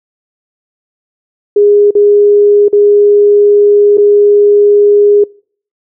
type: tone with dropouts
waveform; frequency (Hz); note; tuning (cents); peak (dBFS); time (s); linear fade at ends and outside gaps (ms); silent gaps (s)
sine; 411.2; G#4; -17; -3; 1.56-5.24; 5; 1.908-1.951 / 2.683-2.728 / 3.973-3.98
effects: noise-tail reverb RT60 0.5 s tail -25 dB re dry